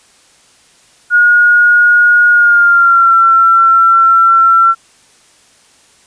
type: tone with pitch glide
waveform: sine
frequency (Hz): 1440 to 1351.4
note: F#6 to E6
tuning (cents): -47 to +43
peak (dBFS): -4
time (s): 1.1-4.75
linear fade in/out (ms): 50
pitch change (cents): -110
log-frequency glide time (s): 2.3-3.17
effects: white hiss -47 dBFS RMS until 6.06 s + resampled to 22050 Hz